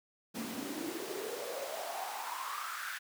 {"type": "noise with high-pass filter sweep", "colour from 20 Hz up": "pink", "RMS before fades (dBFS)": -40, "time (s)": [0.34, 2.99], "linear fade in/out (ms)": 20, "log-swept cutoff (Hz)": [210, 1600], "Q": 6.4, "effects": []}